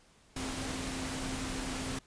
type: tone in noise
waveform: sine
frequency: 261.6 Hz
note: C4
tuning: in tune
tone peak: -40 dBFS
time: 0.36-1.99 s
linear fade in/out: 5 ms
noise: pink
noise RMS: -38 dBFS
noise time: 0.36-1.99 s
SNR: -5 dB
effects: pink hiss -63 dBFS RMS until 2.06 s + resampled to 22050 Hz